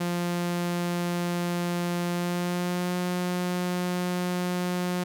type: tone with pitch glide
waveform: sawtooth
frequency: 174.61 to 179.1 Hz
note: F3 to F3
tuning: 0 to +44 cents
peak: -22 dBFS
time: 0-5.04 s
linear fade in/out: 10 ms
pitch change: +44 cents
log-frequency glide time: 2.09-2.96 s
effects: none